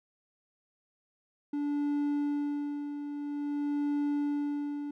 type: tone with tremolo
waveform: triangle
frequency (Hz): 290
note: D4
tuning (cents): -22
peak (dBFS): -25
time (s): 1.53-4.91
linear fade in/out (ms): 5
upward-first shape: sine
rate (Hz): 0.5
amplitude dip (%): 60
effects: none